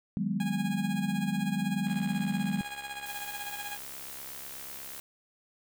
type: chord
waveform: sine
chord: G# minor seventh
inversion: second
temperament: equal with one note detuned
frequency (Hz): 155.56 / 185 / 205.6 / 246.9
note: D#3 / F#3 / G#3 / B3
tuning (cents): 0 / 0 / -17 / 0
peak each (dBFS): -37 / -32 / -31 / -37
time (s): 0.17-2.61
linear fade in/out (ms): 0
type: tone with tremolo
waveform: 15% pulse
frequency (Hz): 822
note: G#5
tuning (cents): -18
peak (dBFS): -29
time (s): 0.4-3.77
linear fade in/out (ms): 2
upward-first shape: sine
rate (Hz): 16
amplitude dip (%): 65
type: click train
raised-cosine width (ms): 0.3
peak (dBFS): -31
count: 214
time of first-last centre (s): 1.87-4.993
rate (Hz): 68.2
type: noise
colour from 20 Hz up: blue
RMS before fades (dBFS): -43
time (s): 3.06-5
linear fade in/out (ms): 0
effects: none